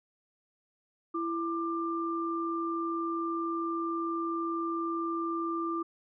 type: tone pair together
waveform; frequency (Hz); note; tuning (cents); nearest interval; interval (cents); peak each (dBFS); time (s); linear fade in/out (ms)
sine; 333.4 / 1189; E4 / D6; +20 / +21; octave + minor seventh; 2201; -32 / -33; 1.14-5.83; 10
effects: none